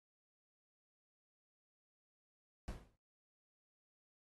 brown noise with exponential decay, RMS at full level -41 dBFS, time 2.68-2.96 s, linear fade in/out 0 ms, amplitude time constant 60 ms, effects noise-tail reverb RT60 0.2 s tail -17 dB re dry + AAC 32 kbps

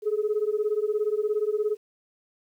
sine beating tone pair, 415.3 / 432.3 Hz, G#4 / A4, 0 / -31 cents, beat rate 17 Hz, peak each -25 dBFS, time 0.02-1.77 s, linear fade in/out 50 ms, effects tanh soft clip ceiling -17 dBFS + 10-bit

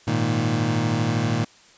25% pulse chord, Ab suspended second, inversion none, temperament equal, 103.83 / 116.54 / 155.56 Hz, Ab2 / Bb2 / Eb3, 0 / 0 / 0 cents, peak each -24 / -19 / -22 dBFS, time 0.07-1.45 s, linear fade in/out 10 ms, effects white hiss -52 dBFS RMS until 1.77 s + resampled to 16000 Hz

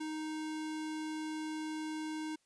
square tone, 311.1 Hz, D#4, in tune, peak -38 dBFS, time 0-2.36 s, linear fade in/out 10 ms, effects white hiss -75 dBFS RMS until 2.45 s + resampled to 22050 Hz

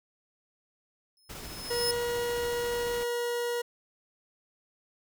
sawtooth tone with exponential growth, 5180 Hz, E8, 31 cents flat, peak -23 dBFS, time 1.17-1.91 s, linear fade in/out 1 ms, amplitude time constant 160 ms
pink noise with tremolo, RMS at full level -41 dBFS, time 1.29-3.04 s, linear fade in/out 10 ms, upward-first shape triangle, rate 14 Hz, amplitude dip 30%
40% pulse tone, 478.4 Hz, A#4, 45 cents sharp, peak -28 dBFS, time 1.7-3.62 s, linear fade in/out 10 ms
effects none

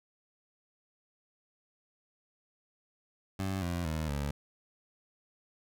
20% pulse tone with pitch steps, 95.8 / 86.84 / 78.72 / 71.36 Hz, G2 / F2 / D#2 / D2, -39 / -9 / +21 / -49 cents, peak -27 dBFS, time 3.39-4.31 s, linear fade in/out 5 ms, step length 230 ms, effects none

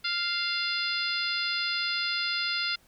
harmonic tone with a mistuned harmonic, 698.5 Hz, F5, in tune, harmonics 2 / 3 / 4 / 5 / 6 / 7, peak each -33 / -35 / -35 / -35 / -34 / -33 dBFS, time 0.04-2.76 s, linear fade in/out 10 ms, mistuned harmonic 4, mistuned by -15 cents, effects pink hiss -62 dBFS RMS until 2.87 s

